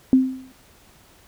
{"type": "tone with exponential decay", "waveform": "sine", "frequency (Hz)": 260.4, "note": "C4", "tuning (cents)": -8, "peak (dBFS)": -8, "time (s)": [0.13, 0.52], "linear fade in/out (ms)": 1, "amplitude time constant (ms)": 84, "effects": ["pink hiss -53 dBFS RMS until 1.27 s"]}